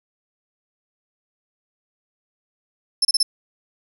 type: tone bursts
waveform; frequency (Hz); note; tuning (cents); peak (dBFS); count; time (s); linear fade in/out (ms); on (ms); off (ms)
35% pulse; 5274; E8; 0; -12; 4; 3.02-3.23; 5; 30; 30
effects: 9-bit